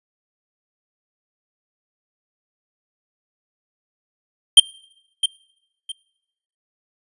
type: tone with echo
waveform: square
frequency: 3162 Hz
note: G7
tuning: 14 cents sharp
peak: -3 dBFS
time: 4.57-4.6 s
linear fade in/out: 5 ms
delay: 660 ms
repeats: 2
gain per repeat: -12 dB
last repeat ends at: 5.92 s
effects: noise-tail reverb RT60 0.8 s tail -23 dB re dry + resampled to 24000 Hz